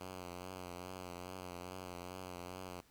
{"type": "tone with vibrato", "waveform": "5% pulse", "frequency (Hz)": 90.6, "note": "F#2", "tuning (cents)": -36, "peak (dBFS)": -34, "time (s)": [0, 2.81], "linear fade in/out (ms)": 10, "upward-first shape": "triangle", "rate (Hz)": 2.4, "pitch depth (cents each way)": 59, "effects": ["pink hiss -68 dBFS RMS until 2.9 s"]}